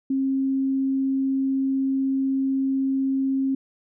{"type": "tone", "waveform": "sine", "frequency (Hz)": 268.4, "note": "C4", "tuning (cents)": 44, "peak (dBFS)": -20, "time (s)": [0.1, 3.55], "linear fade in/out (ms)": 5, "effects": []}